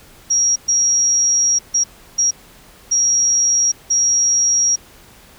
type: tone bursts at uneven times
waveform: sine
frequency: 5660 Hz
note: F8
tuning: 22 cents sharp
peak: -12 dBFS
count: 6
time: 0.3-0.56 / 0.68-1.59 / 1.74-1.84 / 2.18-2.31 / 2.91-3.72 / 3.9-4.76 s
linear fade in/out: 10 ms
effects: pink hiss -45 dBFS RMS until 5.38 s